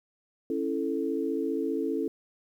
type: chord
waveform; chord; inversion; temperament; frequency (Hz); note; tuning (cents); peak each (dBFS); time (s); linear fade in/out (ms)
sine; A major; first; just; 275 / 330 / 440; C#4 / E4 / A4; -14 / +2 / 0; -31; 0.5-2.08; 2
effects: 10-bit